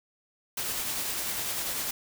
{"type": "noise with tremolo", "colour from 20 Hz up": "white", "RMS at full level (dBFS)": -31, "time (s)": [0.57, 1.91], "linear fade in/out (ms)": 5, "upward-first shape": "sine", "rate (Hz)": 10, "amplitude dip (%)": 25, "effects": []}